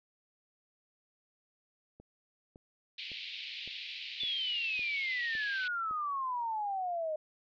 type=click train; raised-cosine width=2 ms; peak=-39 dBFS; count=8; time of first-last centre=2-5.911 s; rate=1.79 Hz
type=band-pass noise; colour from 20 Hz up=pink; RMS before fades=-43 dBFS; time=2.98-5.68 s; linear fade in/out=5 ms; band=2300 to 4300 Hz; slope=48 dB/octave
type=exponential sweep; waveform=sine; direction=down; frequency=3520 to 608 Hz; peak=-32 dBFS; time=4.2-7.16 s; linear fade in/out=5 ms
effects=none